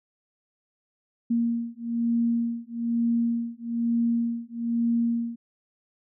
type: beating tone pair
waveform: sine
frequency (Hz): 233.1 / 234.2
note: A#3 / A#3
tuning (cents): 0 / +8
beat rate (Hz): 1.1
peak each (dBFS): -26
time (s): 1.3-5.36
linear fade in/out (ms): 10
effects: none